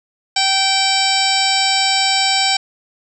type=harmonic tone; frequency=775 Hz; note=G5; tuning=20 cents flat; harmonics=1 / 2 / 3 / 4 / 5 / 6 / 7 / 9 / 10; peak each=-19 / -26 / -21 / -22 / -22 / -21 / -21 / -29 / -24 dBFS; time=0.36-2.57 s; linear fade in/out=5 ms; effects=none